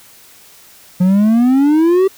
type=exponential sweep; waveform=triangle; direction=up; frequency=177.8 to 392 Hz; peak=-6 dBFS; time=1-2.08 s; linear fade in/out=10 ms; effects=white hiss -43 dBFS RMS until 2.17 s